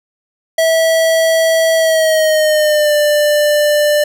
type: tone with pitch glide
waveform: square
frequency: 651 to 593.5 Hz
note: E5 to D5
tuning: -22 to +18 cents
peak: -10 dBFS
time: 0.58-4.04 s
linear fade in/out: 5 ms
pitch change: -160 cents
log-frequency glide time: 1.76-2.94 s
effects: none